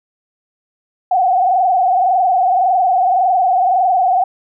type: tone with frequency modulation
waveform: sine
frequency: 740 Hz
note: F#5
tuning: in tune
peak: -10 dBFS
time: 1.11-4.24 s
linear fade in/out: 5 ms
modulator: 21.8 Hz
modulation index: 1.7
effects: none